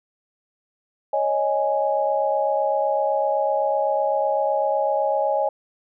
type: chord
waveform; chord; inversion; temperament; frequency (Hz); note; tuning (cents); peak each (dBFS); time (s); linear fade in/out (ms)
sine; C# suspended second; none; equal; 554.4 / 622.3 / 830.6; C#5 / D#5 / G#5; 0 / 0 / 0; -23; 1.13-5.49; 5
effects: none